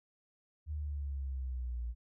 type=exponential sweep; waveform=sine; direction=down; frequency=77 to 57.5 Hz; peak=-35 dBFS; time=0.66-1.95 s; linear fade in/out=50 ms; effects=none